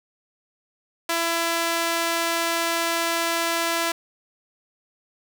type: tone with high-pass filter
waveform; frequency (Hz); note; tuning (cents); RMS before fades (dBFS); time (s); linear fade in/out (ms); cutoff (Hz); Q
sawtooth; 335; E4; +28; -24; 1.09-3.92; 5; 710; 0.58
effects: 7-bit